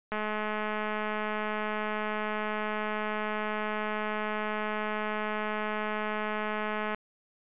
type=click train; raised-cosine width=0.5 ms; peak=-18 dBFS; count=1455; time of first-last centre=0.12-6.946 s; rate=213 Hz; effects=resampled to 8000 Hz